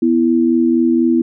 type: tone pair together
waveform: sine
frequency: 247.4 / 331.5 Hz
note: B3 / E4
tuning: +3 / +10 cents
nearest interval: perfect fourth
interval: 507 cents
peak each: -13 dBFS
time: 0.02-1.22 s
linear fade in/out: 5 ms
effects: none